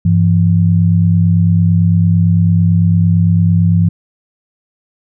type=tone pair together; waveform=sine; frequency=99.6 / 168.53 Hz; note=G2 / E3; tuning=+28 / +39 cents; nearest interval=major sixth; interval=911 cents; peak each=-10 dBFS; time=0.05-3.89 s; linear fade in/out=5 ms; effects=none